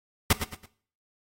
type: noise with echo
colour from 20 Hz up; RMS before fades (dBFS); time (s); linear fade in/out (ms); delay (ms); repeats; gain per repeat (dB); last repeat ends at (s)
pink; -19; 0.3-0.33; 5; 110; 3; -10; 0.66
effects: noise-tail reverb RT60 0.5 s tail -17 dB re dry + AAC 48 kbps